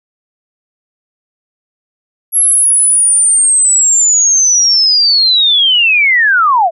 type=linear sweep; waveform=sine; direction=down; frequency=11300 to 622.3 Hz; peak=-6 dBFS; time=2.32-6.71 s; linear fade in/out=50 ms; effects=none